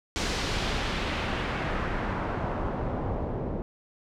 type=noise with low-pass filter sweep; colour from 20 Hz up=pink; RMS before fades=-30 dBFS; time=0.16-3.62 s; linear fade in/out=0 ms; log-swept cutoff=5900 to 510 Hz; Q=1.1; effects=none

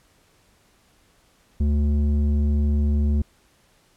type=tone with low-pass filter; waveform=square; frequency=73.2 Hz; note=D2; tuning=5 cents flat; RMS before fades=-20 dBFS; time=1.6-3.22 s; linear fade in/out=5 ms; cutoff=220 Hz; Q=1.2; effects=pink hiss -60 dBFS RMS until 3.96 s + low-pass 12000 Hz 12 dB/octave

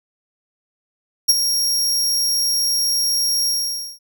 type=tone with ADSR envelope; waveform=sawtooth; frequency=5588 Hz; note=F8; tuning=in tune; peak=-5 dBFS; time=1.28-3.99 s; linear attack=17 ms; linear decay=29 ms; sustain=-9 dB; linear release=520 ms; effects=none

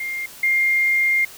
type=tone pair in turn; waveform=sine; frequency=2116 / 2116 Hz; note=C7 / C7; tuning=+19 / +19 cents; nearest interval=unison; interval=0 cents; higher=neither; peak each=-24 / -15 dBFS; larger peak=second; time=0-0.26 / 0.43-1.25 s; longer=second; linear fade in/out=5 ms; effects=white hiss -41 dBFS RMS until 1.37 s

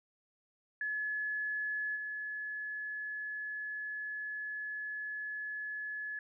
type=tone with level steps; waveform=sine; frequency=1707 Hz; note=G#6; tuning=47 cents sharp; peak=-33 / -37 dBFS; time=0.81-6.19 s; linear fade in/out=2 ms; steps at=1.95 s; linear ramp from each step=20 ms; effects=none

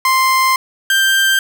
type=tone pair in turn; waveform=30% pulse; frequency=1046.5 / 1573.9 Hz; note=C6 / G6; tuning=0 / +7 cents; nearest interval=perfect fifth; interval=707 cents; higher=second; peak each=-8 dBFS; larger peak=neither; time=0.05-0.56 / 0.9-1.39 s; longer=first; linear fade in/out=2 ms; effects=none

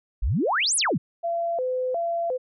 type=exponential two-way sweep; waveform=sine; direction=up then down; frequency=41.2 to 11175 to 119.4 Hz; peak=-20 dBFS; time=0.22-0.98 s; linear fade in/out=10 ms; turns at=0.76 s
type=tone with vibrato; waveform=sine; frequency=588 Hz; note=D5; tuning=2 cents sharp; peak=-23 dBFS; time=1.23-2.38 s; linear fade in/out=20 ms; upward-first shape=square; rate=1.4 Hz; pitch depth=250 cents each way
effects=none

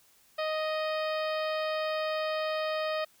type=harmonic tone; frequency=623 Hz; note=D#5; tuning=2 cents sharp; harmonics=1 / 2 / 3 / 4 / 5 / 6 / 7 / 8; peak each=-30 / -36 / -40 / -42 / -44 / -46 / -47 / -48 dBFS; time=0.38-3.05 s; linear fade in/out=10 ms; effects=white hiss -63 dBFS RMS until 3.2 s

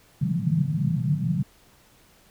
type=band-pass noise; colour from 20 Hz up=pink; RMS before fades=-24 dBFS; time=0.21-1.43 s; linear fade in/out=5 ms; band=130 to 180 Hz; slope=48 dB/octave; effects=pink hiss -57 dBFS RMS until 2.3 s

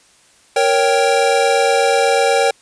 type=chord; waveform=square; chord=G diminished; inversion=first; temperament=equal; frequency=466.2 / 554.4 / 784 Hz; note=Bb4 / Db5 / G5; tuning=0 / 0 / 0 cents; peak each=-17 dBFS; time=0.56-2.51 s; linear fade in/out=5 ms; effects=white hiss -51 dBFS RMS until 2.61 s + resampled to 22050 Hz

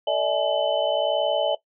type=tone cluster; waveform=sine; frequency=448.3 / 584 / 645 / 846 / 3024 Hz; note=A4 / D5 / E5 / G#5 / F#7; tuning=+32 / -10 / -38 / +32 / +37 cents; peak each=-32 / -23 / -24 / -29 / -29 dBFS; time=0.07-1.55 s; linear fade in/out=5 ms; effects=noise-tail reverb RT60 0.1 s tail -17 dB re dry

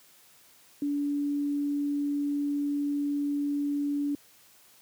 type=tone; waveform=sine; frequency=287.6 Hz; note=D4; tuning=36 cents flat; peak=-26 dBFS; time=0.82-4.15 s; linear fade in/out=2 ms; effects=white hiss -58 dBFS RMS until 4.81 s + high-pass 80 Hz 12 dB/octave

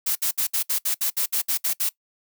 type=noise bursts; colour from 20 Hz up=blue; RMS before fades=-23 dBFS; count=12; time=0.06-1.893 s; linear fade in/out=10 ms; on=95 ms; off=63 ms; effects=noise-tail reverb RT60 0.1 s tail -21 dB re dry

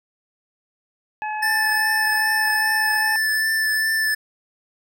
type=harmonic tone; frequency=854 Hz; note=G#5; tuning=48 cents sharp; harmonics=1 / 2 / 3; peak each=-25 / -31 / -35 dBFS; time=1.22-3.16 s; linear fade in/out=0 ms
type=tone with vibrato; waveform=square; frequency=1760 Hz; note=A6; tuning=in tune; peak=-19 dBFS; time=1.42-4.15 s; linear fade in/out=10 ms; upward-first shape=triangle; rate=2.5 Hz; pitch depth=18 cents each way
effects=none

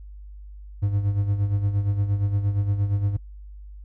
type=tone with tremolo; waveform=triangle; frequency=100.9 Hz; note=G#2; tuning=49 cents flat; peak=-16 dBFS; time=0.82-3.17 s; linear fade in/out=10 ms; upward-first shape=sine; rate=8.6 Hz; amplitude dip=60%; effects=noise-tail reverb RT60 0.1 s tail -23 dB re dry + added 50 Hz sine -38 dBFS peak until 3.84 s

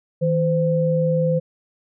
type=tone pair together; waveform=sine; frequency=160.3 / 514.2 Hz; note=E3 / C5; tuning=-48 / -30 cents; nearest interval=octave + minor sixth; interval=2018 cents; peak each=-19 dBFS; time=0.21-1.4 s; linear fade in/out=20 ms; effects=none

